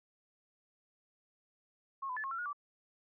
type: tone with pitch steps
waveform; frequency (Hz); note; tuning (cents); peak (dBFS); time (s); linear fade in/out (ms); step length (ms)
sine; 1086 / 1006 / 1733 / 1082 / 1355 / 1441 / 1159; C#6 / B5 / A6 / C#6 / E6 / F#6 / D6; -36 / +32 / -27 / -42 / +47 / -46 / -23; -36; 2.02-2.531; 10; 73
effects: none

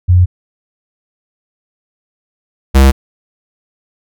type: tone pair in turn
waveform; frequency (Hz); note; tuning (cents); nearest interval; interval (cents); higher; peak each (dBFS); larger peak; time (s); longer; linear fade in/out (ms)
sine / square; 89.7 / 67.2; F2 / C2; +47 / +47; perfect fourth; 500; first; -4; neither; 0.08-0.26 / 2.74-2.92; neither; 20
effects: none

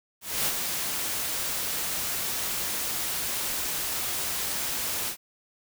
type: noise with ADSR envelope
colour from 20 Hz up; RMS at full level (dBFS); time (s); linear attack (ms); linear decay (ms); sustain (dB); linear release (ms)
white; -25; 0.21-5.17; 250; 57; -5; 86
effects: none

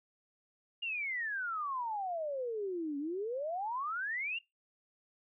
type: exponential two-way sweep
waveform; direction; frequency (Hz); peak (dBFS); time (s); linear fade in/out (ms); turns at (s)
sine; down then up; 2859 to 277.2 to 2859; -34; 0.82-4.39; 10; 2.98
effects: noise-tail reverb RT60 0.2 s tail -23 dB re dry

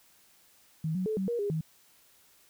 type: tone with pitch steps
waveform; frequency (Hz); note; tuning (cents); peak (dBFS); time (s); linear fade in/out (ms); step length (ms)
sine; 158.9 / 185.1 / 434.2 / 191.2 / 474 / 407.4 / 158.7; D#3 / F#3 / A4 / G3 / A#4 / G#4 / D#3; +37 / +1 / -23 / -43 / +29 / -33 / +35; -28; 0.84-1.61; 5; 110
effects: white hiss -62 dBFS RMS until 2.49 s

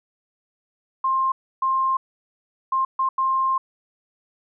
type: tone bursts at uneven times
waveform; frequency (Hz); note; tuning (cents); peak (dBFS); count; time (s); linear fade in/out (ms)
sine; 1058; C6; +19; -18; 5; 1.04-1.32 / 1.62-1.97 / 2.72-2.85 / 2.99-3.09 / 3.18-3.58; 5
effects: none

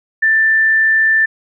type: tone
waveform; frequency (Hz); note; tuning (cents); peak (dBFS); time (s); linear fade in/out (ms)
sine; 1773; A6; +13; -9; 0.22-1.26; 10
effects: none

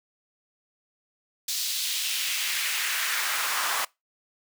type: noise with high-pass filter sweep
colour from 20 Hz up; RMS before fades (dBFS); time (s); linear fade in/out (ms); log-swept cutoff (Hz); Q
pink; -28; 1.48-3.85; 5; 4500 to 1000; 1.6
effects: noise-tail reverb RT60 0.2 s tail -23 dB re dry

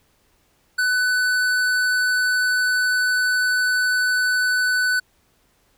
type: tone with hard clipping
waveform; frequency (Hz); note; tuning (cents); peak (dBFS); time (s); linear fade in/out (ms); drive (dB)
sine; 1498; F#6; +21; -19; 0.78-5; 10; 13
effects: pink hiss -62 dBFS RMS until 5.77 s

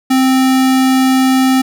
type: tone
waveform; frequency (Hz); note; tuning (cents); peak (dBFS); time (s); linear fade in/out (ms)
square; 261.6; C4; 0; -9; 0.1-1.62; 10
effects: none

